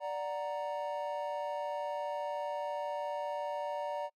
triangle chord, D augmented, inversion none, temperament equal, 587.3 / 740 / 932.3 Hz, D5 / F#5 / A#5, 0 / 0 / 0 cents, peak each -35 / -40 / -37 dBFS, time 0-4.1 s, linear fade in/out 50 ms, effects noise-tail reverb RT60 0.1 s tail -26 dB re dry

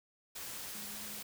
sine tone in noise, 207.7 Hz, G#3, in tune, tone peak -53 dBFS, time 0.74-1.21 s, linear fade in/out 10 ms, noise white, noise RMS -44 dBFS, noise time 0.35-1.23 s, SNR -12 dB, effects none

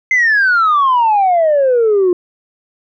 sine exponential sweep, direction down, 2093 to 349.2 Hz, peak -7 dBFS, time 0.11-2.13 s, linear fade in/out 2 ms, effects tanh soft clip ceiling -6 dBFS

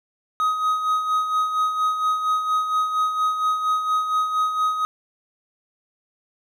triangle tone with tremolo, 1258 Hz, D#6, 19 cents sharp, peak -15 dBFS, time 0.4-4.85 s, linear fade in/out 0 ms, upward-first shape sine, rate 4.3 Hz, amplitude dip 55%, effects none

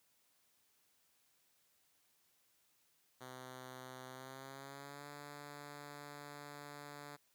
5% pulse tone with pitch glide, 128.5 to 145.07 Hz, C3 to D3, -31 to -21 cents, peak -38 dBFS, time 3.2-7.17 s, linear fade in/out 20 ms, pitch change +210 cents, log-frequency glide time 4.07-5.08 s, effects white hiss -75 dBFS RMS until 7.34 s + high-pass 60 Hz 12 dB/octave

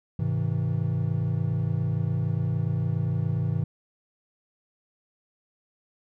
triangle chord, Ab augmented, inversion none, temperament equal with one note detuned, 103.83 / 130.81 / 161.05 Hz, Ab2 / C3 / E3, 0 / 0 / -40 cents, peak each -26 dBFS, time 0.19-3.64 s, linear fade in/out 5 ms, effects none

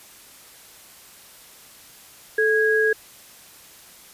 sine tone pair together, 436.8 / 1649 Hz, A4 / G#6, -13 / -13 cents, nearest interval octave + major seventh, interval 2300 cents, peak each -19 dBFS, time 2.38-2.93 s, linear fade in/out 5 ms, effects white hiss -47 dBFS RMS until 4.13 s + resampled to 32000 Hz

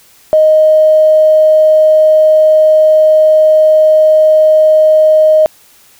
triangle tone with tanh clipping, 622.3 Hz, D#5, in tune, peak -3 dBFS, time 0.33-5.46 s, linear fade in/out 0 ms, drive 3 dB, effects white hiss -44 dBFS RMS until 5.99 s

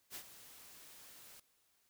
white noise with ADSR envelope, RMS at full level -45 dBFS, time 0.1-1.4 s, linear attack 56 ms, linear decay 69 ms, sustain -12 dB, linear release 5 ms, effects white hiss -75 dBFS RMS until 1.89 s

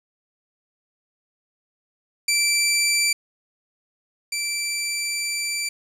15% pulse tone pair in turn, 2337 / 2337 Hz, D7 / D7, -9 / -9 cents, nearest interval unison, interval 0 cents, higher neither, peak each -11 / -17 dBFS, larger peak first, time 2.28-3.13 / 4.32-5.69 s, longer second, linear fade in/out 5 ms, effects low-pass 12000 Hz 12 dB/octave + 8-bit

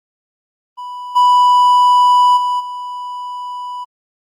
triangle tone with level steps, 987.8 Hz, B5, in tune, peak -23 / -5 / -12 / -21 dBFS, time 0.77-3.85 s, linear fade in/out 20 ms, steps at 1.15 / 2.36 / 2.59 s, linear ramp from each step 20 ms, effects Opus 24 kbps

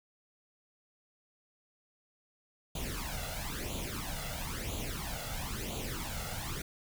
pink noise with flanger, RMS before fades -38 dBFS, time 2.75-6.62 s, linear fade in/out 5 ms, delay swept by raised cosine 0.28 to 1.48 ms, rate 1 Hz, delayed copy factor +0.75, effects none

